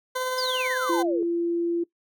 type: tone with tremolo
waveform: 20% pulse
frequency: 511 Hz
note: C5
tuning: 41 cents flat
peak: -20 dBFS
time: 0.15-1.03 s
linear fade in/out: 10 ms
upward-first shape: triangle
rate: 18 Hz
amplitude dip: 30%
type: exponential sweep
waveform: sine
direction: down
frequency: 5150 to 401.3 Hz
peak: -27 dBFS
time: 0.38-1.23 s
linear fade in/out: 2 ms
type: tone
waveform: sine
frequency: 341.3 Hz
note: F4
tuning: 40 cents flat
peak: -22 dBFS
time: 0.89-1.84 s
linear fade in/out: 10 ms
effects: noise-tail reverb RT60 0.1 s tail -20 dB re dry